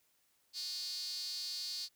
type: tone with high-pass filter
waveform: square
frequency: 164.81 Hz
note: E3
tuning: in tune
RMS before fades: -41 dBFS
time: 0.53-1.89 s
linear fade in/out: 50 ms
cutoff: 4500 Hz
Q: 9.5
effects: white hiss -74 dBFS RMS until 1.95 s